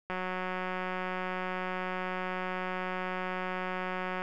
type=click train; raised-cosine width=0.5 ms; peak=-20 dBFS; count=759; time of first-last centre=0.1-4.22 s; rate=184 Hz; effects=none